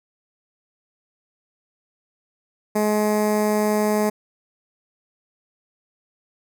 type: tone with notch filter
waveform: 15% pulse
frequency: 211.5 Hz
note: G#3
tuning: 32 cents sharp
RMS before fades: -20 dBFS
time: 2.75-4.1 s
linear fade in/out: 10 ms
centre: 3300 Hz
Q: 0.62
effects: none